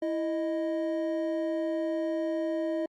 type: tone pair together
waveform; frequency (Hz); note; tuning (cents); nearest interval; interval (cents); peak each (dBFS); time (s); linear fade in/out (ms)
triangle; 329.4 / 622.3; E4 / D#5; -1 / 0; major seventh; 1101; -28 / -29; 0.02-2.86; 5
effects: Opus 32 kbps